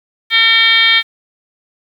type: tone with frequency modulation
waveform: sine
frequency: 2736 Hz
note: F7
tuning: 36 cents flat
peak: -7 dBFS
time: 0.3-1.03 s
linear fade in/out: 50 ms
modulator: 459 Hz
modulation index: 2.3
effects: 7-bit